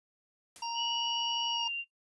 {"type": "noise with exponential decay", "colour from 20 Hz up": "white", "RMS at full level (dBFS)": -47, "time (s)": [0.56, 0.78], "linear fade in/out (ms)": 0, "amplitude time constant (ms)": 47}
{"type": "harmonic tone", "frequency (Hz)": 932, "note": "A#5", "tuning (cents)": -1, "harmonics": [1, 3, 5, 6], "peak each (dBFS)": [-35, -42, -45, -42], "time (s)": [0.62, 1.68], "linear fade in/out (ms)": 5}
{"type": "tone with pitch glide", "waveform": "sine", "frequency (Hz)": [2927, 2777], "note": ["F#7", "F7"], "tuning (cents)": [-19, -10], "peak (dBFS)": -32, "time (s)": [0.74, 1.85], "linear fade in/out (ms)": 50, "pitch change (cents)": -91, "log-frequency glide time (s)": [1.51, 1.72]}
{"effects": ["noise-tail reverb RT60 0.1 s tail -21 dB re dry", "resampled to 24000 Hz"]}